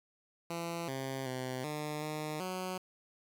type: tone with pitch steps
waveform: 10% pulse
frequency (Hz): 169 / 133.6 / 128.5 / 150.8 / 153.1 / 184.8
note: E3 / C3 / C3 / D3 / D#3 / F#3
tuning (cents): +43 / +36 / -31 / +46 / -28 / -2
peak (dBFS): -28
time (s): 0.5-2.78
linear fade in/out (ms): 5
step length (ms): 380
effects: 9-bit